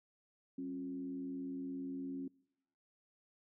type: tone with frequency modulation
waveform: sine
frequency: 270.6 Hz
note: C#4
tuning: 42 cents flat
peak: -39 dBFS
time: 0.58-2.28 s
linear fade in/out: 5 ms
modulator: 79.6 Hz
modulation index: 0.53
effects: noise-tail reverb RT60 0.8 s tail -25 dB re dry